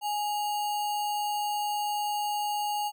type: tone with sample-and-hold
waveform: sine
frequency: 830.6 Hz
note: G#5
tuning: in tune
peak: -27 dBFS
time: 0.01-2.92 s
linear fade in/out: 50 ms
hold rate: 3675 Hz
effects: none